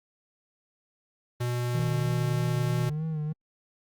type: tone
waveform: square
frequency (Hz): 122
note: B2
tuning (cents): -21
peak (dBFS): -27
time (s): 1.4-2.9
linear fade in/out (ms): 10
type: tone with vibrato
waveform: triangle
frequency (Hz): 155.56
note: D#3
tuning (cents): 0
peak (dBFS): -26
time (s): 1.74-3.33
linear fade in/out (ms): 10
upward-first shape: sine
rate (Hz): 3.2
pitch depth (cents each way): 55
effects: Opus 32 kbps